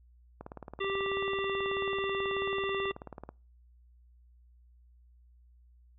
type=click train; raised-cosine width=1 ms; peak=-28 dBFS; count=54; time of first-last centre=0.41-3.29 s; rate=18.4 Hz
type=harmonic tone; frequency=392 Hz; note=G4; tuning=in tune; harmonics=1 / 3 / 5 / 7 / 9; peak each=-32 / -37 / -39 / -40 / -42 dBFS; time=0.8-2.92 s; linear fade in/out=10 ms
effects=noise-tail reverb RT60 0.4 s tail -26 dB re dry + added 60 Hz sine -57 dBFS peak until 5.98 s